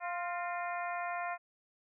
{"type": "harmonic tone with a mistuned harmonic", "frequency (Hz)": 349.4, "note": "F4", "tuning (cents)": 1, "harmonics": [2, 3, 4, 5, 6, 7], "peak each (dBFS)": [-37, -41, -43, -45, -47, -48], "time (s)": [0, 1.38], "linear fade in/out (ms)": 50, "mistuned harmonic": 5, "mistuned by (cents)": 54, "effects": []}